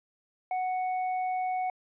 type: tone with hard clipping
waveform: triangle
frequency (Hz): 740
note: F#5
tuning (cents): 0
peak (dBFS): -29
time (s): 0.51-1.7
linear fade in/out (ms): 2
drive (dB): 8
effects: resampled to 8000 Hz